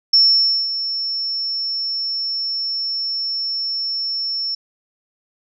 sine tone with ADSR envelope, 5400 Hz, E8, 41 cents sharp, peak -8 dBFS, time 0.13-4.55 s, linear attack 6 ms, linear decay 540 ms, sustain -12 dB, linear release 6 ms, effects none

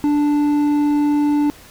triangle tone with hard clipping, 293.4 Hz, D4, 2 cents flat, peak -15 dBFS, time 0.04-1.5 s, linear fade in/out 0 ms, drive 9 dB, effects pink hiss -43 dBFS RMS until 1.7 s

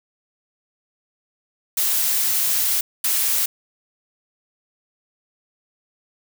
blue noise bursts at uneven times, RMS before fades -20 dBFS, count 2, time 1.77-2.81 / 3.04-3.46 s, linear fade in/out 5 ms, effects none

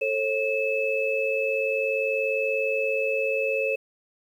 sine tone cluster, 441.5 / 542 / 2605 Hz, A4 / C#5 / E7, +6 / -39 / -21 cents, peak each -28 / -26 / -27 dBFS, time 0.01-3.76 s, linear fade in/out 10 ms, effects 9-bit

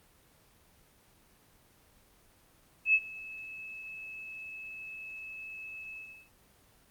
sine tone with ADSR envelope, 2598 Hz, E7, 26 cents flat, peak -19 dBFS, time 2.85-6.29 s, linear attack 90 ms, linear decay 53 ms, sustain -22 dB, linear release 340 ms, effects pink hiss -63 dBFS RMS until 6.9 s + Opus 24 kbps

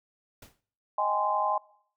pink noise with exponential decay, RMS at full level -45 dBFS, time 0.42-0.61 s, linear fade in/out 5 ms, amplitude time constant 40 ms
sine chord, Ab major seventh, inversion second, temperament just, 623 / 778.7 / 830.6 / 1038.3 Hz, Eb5 / G5 / Ab5 / C6, +2 / -12 / 0 / -14 cents, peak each -32 / -34 / -28 / -28 dBFS, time 0.98-1.58 s, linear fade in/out 5 ms
effects noise-tail reverb RT60 0.6 s tail -22 dB re dry

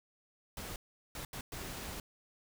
pink noise bursts at uneven times, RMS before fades -43 dBFS, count 4, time 0.57-0.76 / 1.15-1.25 / 1.33-1.41 / 1.52-2 s, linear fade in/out 2 ms, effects none

